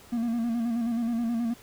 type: tone with vibrato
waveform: triangle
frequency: 233.1 Hz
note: A#3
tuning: in tune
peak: -23 dBFS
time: 0.12-1.54 s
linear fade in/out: 10 ms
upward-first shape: square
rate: 9.4 Hz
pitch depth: 43 cents each way
effects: pink hiss -52 dBFS RMS until 1.62 s